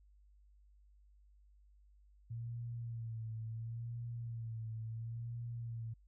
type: tone with vibrato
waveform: sine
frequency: 114.8 Hz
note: A#2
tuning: 26 cents flat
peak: -40 dBFS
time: 2.3-5.94 s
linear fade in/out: 10 ms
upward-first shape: sine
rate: 0.72 Hz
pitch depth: 51 cents each way
effects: added 50 Hz sine -62 dBFS peak until 6.07 s